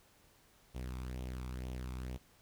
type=tone with flanger; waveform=sawtooth; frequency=63 Hz; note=B1; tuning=35 cents sharp; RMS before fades=-42 dBFS; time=0.74-2.18 s; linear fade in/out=20 ms; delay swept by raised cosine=0.31 to 0.87 ms; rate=2.1 Hz; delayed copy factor=+0.55; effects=pink hiss -66 dBFS RMS until 2.41 s